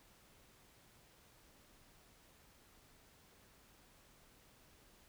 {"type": "silence", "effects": ["pink hiss -66 dBFS RMS until 5.08 s"]}